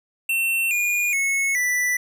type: tone with pitch steps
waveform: square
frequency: 2700 / 2433 / 2193 / 1976.5 Hz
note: E7 / D#7 / C#7 / B6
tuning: +41 / -39 / -19 / +1 cents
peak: -20 dBFS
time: 0.29-1.97 s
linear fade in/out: 5 ms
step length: 420 ms
effects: none